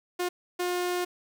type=tone bursts at uneven times; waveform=sawtooth; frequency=357 Hz; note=F4; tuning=38 cents sharp; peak=-23 dBFS; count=2; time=0.19-0.29 / 0.59-1.05 s; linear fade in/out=10 ms; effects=9-bit